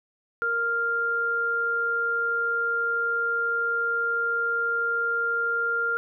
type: tone pair together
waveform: sine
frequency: 466.2 / 1397 Hz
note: A#4 / F6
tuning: 0 / 0 cents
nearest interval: octave + perfect fifth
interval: 1900 cents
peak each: -32 / -23 dBFS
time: 0.42-5.97 s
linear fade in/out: 0 ms
effects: none